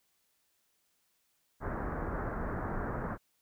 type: low-pass noise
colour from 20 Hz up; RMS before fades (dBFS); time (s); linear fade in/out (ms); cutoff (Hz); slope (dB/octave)
pink; -36; 1.6-3.18; 50; 1700; 48
effects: white hiss -75 dBFS RMS until 3.41 s